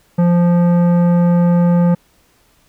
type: tone with tanh clipping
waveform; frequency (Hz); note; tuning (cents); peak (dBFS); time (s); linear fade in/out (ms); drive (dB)
triangle; 174; F3; -6; -11; 0.18-1.95; 10; 17
effects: pink hiss -55 dBFS RMS until 2.68 s